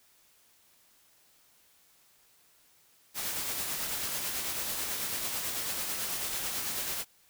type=noise with tremolo; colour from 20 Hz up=white; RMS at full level=-33 dBFS; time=3.14-7.05 s; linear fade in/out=50 ms; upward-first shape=sine; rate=9.1 Hz; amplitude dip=30%; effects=white hiss -64 dBFS RMS until 7.29 s